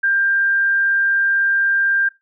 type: tone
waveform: sine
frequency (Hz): 1591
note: G6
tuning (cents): +25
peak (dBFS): -14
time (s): 0.03-2.09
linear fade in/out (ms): 10
effects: noise-tail reverb RT60 0.2 s tail -17 dB re dry